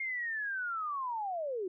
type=linear sweep; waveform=sine; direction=down; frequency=2144 to 349.2 Hz; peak=-33 dBFS; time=0-1.68 s; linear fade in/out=5 ms; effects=none